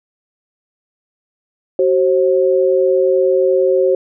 sine tone pair together, 377.2 / 534 Hz, F#4 / C5, +33 / +35 cents, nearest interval tritone, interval 602 cents, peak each -13 dBFS, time 1.79-3.95 s, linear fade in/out 2 ms, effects none

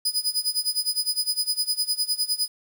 sawtooth tone with tremolo, 4978 Hz, D#8, in tune, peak -17 dBFS, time 0.05-2.48 s, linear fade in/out 5 ms, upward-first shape sine, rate 9.8 Hz, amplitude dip 90%, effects 9-bit

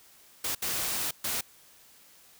white noise bursts at uneven times, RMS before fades -31 dBFS, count 3, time 0.44-0.55 / 0.62-1.11 / 1.24-1.41 s, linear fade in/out 5 ms, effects white hiss -57 dBFS RMS until 2.39 s

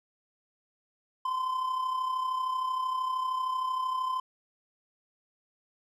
triangle tone with amplitude modulation, 1029 Hz, C6, 29 cents flat, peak -24 dBFS, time 1.25-4.2 s, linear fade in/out 5 ms, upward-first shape sine, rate 33 Hz, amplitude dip 50%, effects none

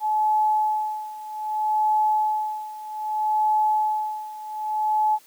sine tone with tremolo, 857 Hz, A5, 46 cents flat, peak -17 dBFS, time 0-5.19 s, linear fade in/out 50 ms, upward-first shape sine, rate 0.63 Hz, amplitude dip 85%, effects white hiss -54 dBFS RMS until 5.26 s + high-pass 150 Hz 12 dB/octave

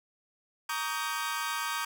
sawtooth chord, Eb dominant seventh, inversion second, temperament equal with one note detuned, 932.3 / 1136 / 1244.5 / 1568 Hz, Bb5 / Db6 / Eb6 / G6, 0 / +42 / 0 / 0 cents, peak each -33 dBFS, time 0.69-1.85 s, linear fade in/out 5 ms, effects none

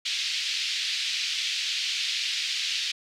white band-pass noise, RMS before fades -29 dBFS, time 0.05-2.92 s, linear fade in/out 10 ms, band 2400 to 4700 Hz, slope 24 dB/octave, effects none

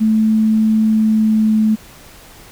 sine tone with pitch glide, 218.6 to 217.1 Hz, A3 to A3, -11 to -23 cents, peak -10 dBFS, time 0-1.76 s, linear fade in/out 20 ms, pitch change -12 cents, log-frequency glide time 0.86-1.56 s, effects pink hiss -41 dBFS RMS until 2.51 s

